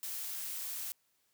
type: noise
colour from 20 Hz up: blue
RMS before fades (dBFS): -40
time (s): 0.03-0.92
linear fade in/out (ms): 0
effects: white hiss -75 dBFS RMS until 1.33 s + high-pass 60 Hz 12 dB/octave